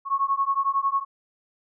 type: beating tone pair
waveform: sine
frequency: 1094 / 1105 Hz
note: C#6 / C#6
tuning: -23 / -6 cents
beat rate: 11 Hz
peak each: -24 dBFS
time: 0.05-1.05 s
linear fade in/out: 50 ms
effects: none